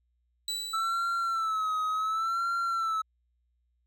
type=tone with exponential decay; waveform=35% pulse; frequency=3951 Hz; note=B7; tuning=in tune; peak=-27 dBFS; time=0.48-1.82 s; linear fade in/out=2 ms; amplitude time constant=290 ms
type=tone with vibrato; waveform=triangle; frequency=1318.5 Hz; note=E6; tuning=in tune; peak=-25 dBFS; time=0.73-3.02 s; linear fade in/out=10 ms; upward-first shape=sine; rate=0.69 Hz; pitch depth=74 cents each way
effects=added 60 Hz sine -70 dBFS peak until 3.86 s